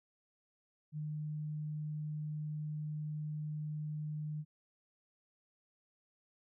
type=tone; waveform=sine; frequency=151.8 Hz; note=D#3; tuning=42 cents flat; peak=-37 dBFS; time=0.92-4.45 s; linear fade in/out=50 ms; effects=none